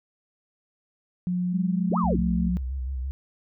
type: tone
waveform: sine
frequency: 179.3 Hz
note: F3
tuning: 46 cents sharp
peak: -23 dBFS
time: 1.27-2.57 s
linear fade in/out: 0 ms
type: tone with pitch glide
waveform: sine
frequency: 200.8 to 222.8 Hz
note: G3 to A3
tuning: +42 to +22 cents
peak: -27 dBFS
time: 1.52-2.5 s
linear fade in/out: 20 ms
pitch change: +180 cents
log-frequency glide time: 1.71-2.02 s
type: linear two-way sweep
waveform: sine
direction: up then down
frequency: 51.91 to 1300 to 51.91 Hz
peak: -25 dBFS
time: 1.9-2.2 s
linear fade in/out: 10 ms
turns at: 1.98 s
type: tone with vibrato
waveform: sine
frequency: 65.41 Hz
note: C2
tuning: in tune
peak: -27 dBFS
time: 2.04-3.11 s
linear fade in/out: 0 ms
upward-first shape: square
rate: 6 Hz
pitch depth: 60 cents each way
effects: none